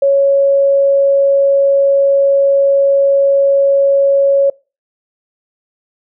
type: tone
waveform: sine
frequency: 554.4 Hz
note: C#5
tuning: in tune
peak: -7 dBFS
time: 0.02-4.5 s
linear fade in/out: 5 ms
effects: noise-tail reverb RT60 0.3 s tail -23 dB re dry